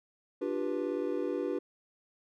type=chord; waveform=triangle; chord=G dominant seventh; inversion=second; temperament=just; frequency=294 / 352.8 / 392 / 490 Hz; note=D4 / F4 / G4 / B4; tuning=+2 / +18 / 0 / -14 cents; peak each=-34 dBFS; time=0.41-1.59 s; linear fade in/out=10 ms; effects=none